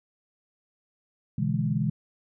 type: chord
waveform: sine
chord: E dominant seventh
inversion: second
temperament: equal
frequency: 123.47 / 146.83 / 164.81 / 207.7 Hz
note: B2 / D3 / E3 / G#3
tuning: 0 / 0 / 0 / 0 cents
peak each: -29 dBFS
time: 1.38-1.9 s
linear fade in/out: 5 ms
effects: none